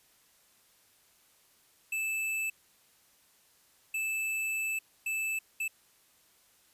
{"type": "tone bursts at uneven times", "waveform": "square", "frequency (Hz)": 2630, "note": "E7", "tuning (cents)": -5, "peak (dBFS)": -31, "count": 4, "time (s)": [[1.92, 2.5], [3.94, 4.79], [5.06, 5.39], [5.6, 5.68]], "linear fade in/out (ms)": 5, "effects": ["white hiss -65 dBFS RMS until 6.73 s", "resampled to 32000 Hz"]}